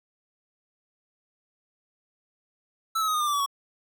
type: tone with pitch steps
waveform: square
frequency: 1318.5 / 1287.6 / 1257.5 / 1228.1 / 1199.3 / 1171.3 / 1143.8 / 1117.1 Hz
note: E6 / E6 / D#6 / D#6 / D6 / D6 / D6 / C#6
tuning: 0 / -41 / +18 / -23 / +36 / -5 / -46 / +13 cents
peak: -24 dBFS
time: 2.95-3.462 s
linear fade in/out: 10 ms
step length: 64 ms
effects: 11-bit